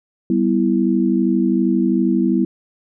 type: chord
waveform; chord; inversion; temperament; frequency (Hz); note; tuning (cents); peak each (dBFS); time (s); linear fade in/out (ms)
sine; E minor; first; equal with one note detuned; 194.42 / 246.9 / 329.6; G3 / B3 / E4; -14 / 0 / 0; -18; 0.3-2.45; 2
effects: none